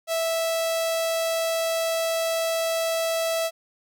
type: tone with notch filter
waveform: sawtooth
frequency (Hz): 657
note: E5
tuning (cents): -6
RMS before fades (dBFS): -25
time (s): 0.07-3.51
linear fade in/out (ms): 50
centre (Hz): 1600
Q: 1.4
effects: none